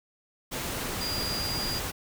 sine tone in noise, 4819 Hz, D8, 44 cents sharp, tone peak -31 dBFS, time 1-1.8 s, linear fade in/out 20 ms, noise pink, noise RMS -33 dBFS, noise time 0.51-1.92 s, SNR -1 dB, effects none

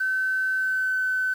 triangle tone with pitch glide, 1530 to 1517.7 Hz, G6 to F#6, -42 to +44 cents, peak -18 dBFS, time 0-1.34 s, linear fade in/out 10 ms, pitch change -14 cents, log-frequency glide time 0.58-1.08 s, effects tanh soft clip ceiling -20 dBFS + 8-bit

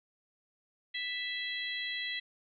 harmonic tone with a mistuned harmonic, 659.3 Hz, E5, in tune, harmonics 3 / 4 / 5 / 6, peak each -37 / -45 / -39 / -42 dBFS, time 0.94-2.2 s, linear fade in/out 10 ms, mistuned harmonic 6, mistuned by +16 cents, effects none

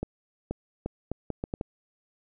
accelerating click train, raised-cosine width 2 ms, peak -17 dBFS, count 8, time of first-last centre 0.03-1.611 s, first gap 480 ms, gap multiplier 0.73, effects none

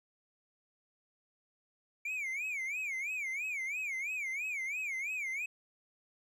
triangle tone with vibrato, 2297 Hz, D7, 39 cents flat, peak -33 dBFS, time 2.05-5.46 s, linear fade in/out 5 ms, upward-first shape sine, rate 3 Hz, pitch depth 190 cents each way, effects none

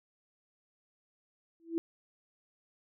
sine tone with exponential growth, 331.5 Hz, E4, 10 cents sharp, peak -25 dBFS, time 1.6-1.78 s, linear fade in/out 0 ms, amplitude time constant 37 ms, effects none

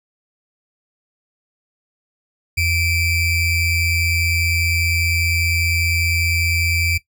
square ring-modulated tone, 1205 Hz, D6, 44 cents sharp, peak -14 dBFS, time 2.57-6.98 s, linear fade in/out 10 ms, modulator 1120 Hz, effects noise-tail reverb RT60 0.1 s tail -17 dB re dry

